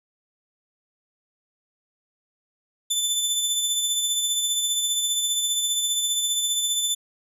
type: tone with tremolo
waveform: 20% pulse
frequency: 3520 Hz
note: A7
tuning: in tune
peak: -14 dBFS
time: 2.9-6.95 s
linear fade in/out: 10 ms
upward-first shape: triangle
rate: 15 Hz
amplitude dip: 45%
effects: none